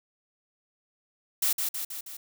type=noise with echo; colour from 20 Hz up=blue; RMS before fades=-25 dBFS; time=1.42-1.53 s; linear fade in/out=5 ms; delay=160 ms; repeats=4; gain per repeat=-4 dB; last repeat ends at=2.17 s; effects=none